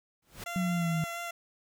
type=noise with exponential growth; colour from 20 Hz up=pink; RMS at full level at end=-37 dBFS; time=0.22-0.44 s; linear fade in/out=5 ms; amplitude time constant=47 ms
type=tone with vibrato; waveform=15% pulse; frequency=685 Hz; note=F5; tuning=34 cents flat; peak=-29 dBFS; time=0.46-1.31 s; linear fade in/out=5 ms; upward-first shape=sine; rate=4.3 Hz; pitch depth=14 cents each way
type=linear sweep; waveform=sine; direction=down; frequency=184.7 to 157.4 Hz; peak=-27 dBFS; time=0.56-1.04 s; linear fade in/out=0 ms
effects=none